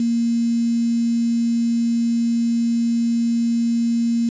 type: tone with quantisation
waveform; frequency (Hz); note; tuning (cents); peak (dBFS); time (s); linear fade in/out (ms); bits
sine; 233.1; A#3; 0; -16; 0-4.29; 2; 6
effects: resampled to 16000 Hz